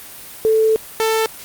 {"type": "tone pair in turn", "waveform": ["sine", "sawtooth"], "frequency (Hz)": [440, 443.6], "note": ["A4", "A4"], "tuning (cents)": [0, 14], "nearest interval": "unison", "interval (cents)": 14, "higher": "second", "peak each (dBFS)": [-11, -11], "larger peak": "neither", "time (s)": [[0.45, 0.76], [1, 1.26]], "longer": "first", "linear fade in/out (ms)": 0, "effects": ["white hiss -36 dBFS RMS until 1.44 s", "Opus 32 kbps"]}